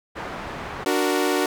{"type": "low-pass noise", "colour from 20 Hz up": "white", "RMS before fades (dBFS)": -33, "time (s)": [0.15, 0.85], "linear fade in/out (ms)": 20, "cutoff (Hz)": 1300, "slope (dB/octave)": 12}
{"type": "chord", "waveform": "sawtooth", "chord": "D augmented", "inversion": "none", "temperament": "equal", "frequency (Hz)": [293.7, 370, 466.2], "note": ["D4", "F#4", "A#4"], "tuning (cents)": [0, 0, 0], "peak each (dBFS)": [-20, -19, -22], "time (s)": [0.86, 1.46], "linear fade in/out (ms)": 2}
{"effects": []}